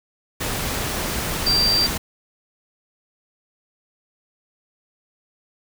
sine tone in noise, 4699 Hz, D8, in tune, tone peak -16 dBFS, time 1.46-1.87 s, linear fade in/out 10 ms, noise pink, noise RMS -25 dBFS, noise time 0.4-1.98 s, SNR +6 dB, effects none

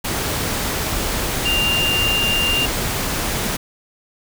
sine tone in noise, 2794 Hz, F7, in tune, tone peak -17 dBFS, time 1.45-2.66 s, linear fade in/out 10 ms, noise pink, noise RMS -22 dBFS, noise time 0.04-3.57 s, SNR +2 dB, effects none

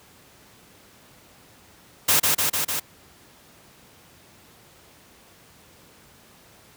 white noise with echo, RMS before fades -18 dBFS, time 2.08-2.2 s, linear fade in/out 10 ms, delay 150 ms, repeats 4, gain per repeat -2 dB, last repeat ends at 2.8 s, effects pink hiss -52 dBFS RMS until 6.76 s + high-pass 80 Hz 12 dB/octave

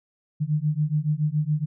sine beating tone pair, 147.9 / 155 Hz, D3 / D#3, +13 / -6 cents, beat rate 7.1 Hz, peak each -24 / -24 dBFS, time 0.4-1.66 s, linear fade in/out 20 ms, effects none

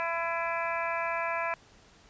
harmonic tone with a mistuned harmonic, 335 Hz, E4, 28 cents sharp, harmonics 2 / 3 / 4 / 5 / 6 / 7 / 8, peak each -34 / -33 / -38 / -37 / -42 / -37 / -43 dBFS, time 0-1.54 s, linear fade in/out 0 ms, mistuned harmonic 8, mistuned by -66 cents, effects pink hiss -58 dBFS RMS until 2.09 s + resampled to 16000 Hz

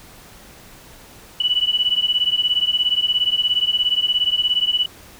sine beating tone pair, 2950 / 2967 Hz, F#7 / F#7, -6 / +4 cents, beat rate 17 Hz, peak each -19 dBFS, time 1.4-4.86 s, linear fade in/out 5 ms, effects pink hiss -44 dBFS RMS until 5.19 s

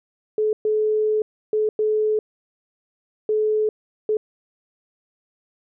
sine tone bursts at uneven times, 429.5 Hz, A4, 42 cents flat, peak -17 dBFS, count 6, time 0.38-0.53 / 0.65-1.22 / 1.53-1.69 / 1.79-2.19 / 3.29-3.69 / 4.09-4.17 s, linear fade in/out 2 ms, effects none

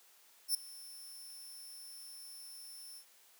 5% pulse tone with ADSR envelope, 5360 Hz, E8, 28 cents sharp, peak -22 dBFS, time 0.48-3.05 s, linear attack 67 ms, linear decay 3 ms, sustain -21 dB, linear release 83 ms, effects white hiss -64 dBFS RMS until 3.39 s + high-pass 400 Hz 12 dB/octave

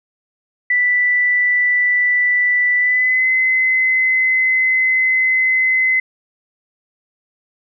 sine tone with pitch glide, 1975.5 to 2043 Hz, B6 to C7, 0 to -42 cents, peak -12 dBFS, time 0.7-6 s, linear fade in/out 5 ms, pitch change +58 cents, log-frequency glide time 2.77-3.28 s, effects none

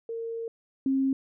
sine tone pair in turn, 458.1 / 268.3 Hz, A#4 / C4, -30 / +44 cents, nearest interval major sixth, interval 926 cents, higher first, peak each -31 / -22 dBFS, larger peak second, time 0.09-0.48 / 0.86-1.13 s, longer first, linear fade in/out 2 ms, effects none

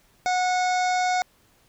harmonic tone, 731 Hz, F#5, 21 cents flat, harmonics 1 / 2 / 3 / 5 / 6 / 7 / 8 / 9 / 10, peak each -21 / -31 / -31 / -39 / -40 / -39 / -40 / -43 / -43 dBFS, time 0.26-1.22 s, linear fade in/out 0 ms, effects pink hiss -61 dBFS RMS until 1.68 s

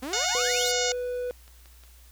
sawtooth exponential sweep, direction up, 242.8 to 5060 Hz, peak -28 dBFS, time 0.02-0.72 s, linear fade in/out 10 ms
harmonic tone, 726 Hz, F#5, 33 cents flat, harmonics 1 / 2 / 3 / 4 / 5 / 6 / 7 / 8 / 9 / 10, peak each -34 / -34 / -34 / -34 / -34 / -34 / -34 / -34 / -34 / -34 dBFS, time 0.13-0.92 s, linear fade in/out 2 ms
triangle tone, 493.9 Hz, B4, in tune, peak -26 dBFS, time 0.35-1.31 s, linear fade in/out 0 ms
click train, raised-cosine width 0.2 ms, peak -35 dBFS, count 4, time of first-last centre 1.3-1.837 s, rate 5.59 Hz
effects added 60 Hz sine -50 dBFS peak until 2.11 s + white hiss -57 dBFS RMS until 2.11 s

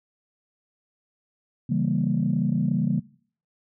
sine chord, C# diminished seventh, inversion none, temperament equal, 138.59 / 164.81 / 196 / 233.1 Hz, C#3 / E3 / G3 / Bb3, 0 / 0 / 0 / 0 cents, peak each -26 dBFS, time 1.69-3 s, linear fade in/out 10 ms, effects noise-tail reverb RT60 0.5 s tail -20 dB re dry + tanh soft clip ceiling -12 dBFS

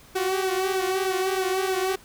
sawtooth tone with flanger, 377.8 Hz, F#4, 36 cents sharp, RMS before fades -25 dBFS, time 0.15-1.96 s, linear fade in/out 10 ms, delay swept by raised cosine 1.6 to 7.4 ms, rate 3.2 Hz, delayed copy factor -0.6, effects pink hiss -51 dBFS RMS until 2.04 s

